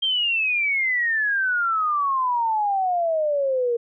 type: exponential sweep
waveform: sine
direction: down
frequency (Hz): 3192 to 464.5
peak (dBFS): -19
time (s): 0.02-3.77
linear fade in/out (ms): 10
effects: none